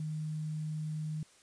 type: tone with quantisation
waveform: sine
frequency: 154.7 Hz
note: D#3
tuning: 10 cents flat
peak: -34 dBFS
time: 0-1.23 s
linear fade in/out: 2 ms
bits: 10
effects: white hiss -62 dBFS RMS until 1.42 s + resampled to 22050 Hz